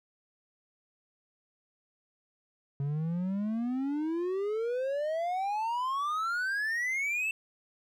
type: exponential sweep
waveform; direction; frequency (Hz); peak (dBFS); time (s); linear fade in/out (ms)
triangle; up; 137.4 to 2679; -27; 2.8-7.31; 2
effects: none